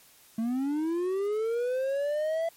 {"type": "linear sweep", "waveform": "triangle", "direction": "up", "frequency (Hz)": [219.1, 670], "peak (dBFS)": -24, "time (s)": [0.38, 2.49], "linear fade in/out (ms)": 5, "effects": ["white hiss -57 dBFS RMS until 2.56 s", "MP3 64 kbps"]}